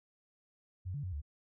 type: tone with pitch steps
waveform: sine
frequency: 91.8 / 143.6 / 92.1 / 72.7 Hz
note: F#2 / D3 / F#2 / D2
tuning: -13 / -39 / -7 / -17 cents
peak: -36 dBFS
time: 0.85-1.218 s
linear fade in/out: 20 ms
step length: 92 ms
effects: none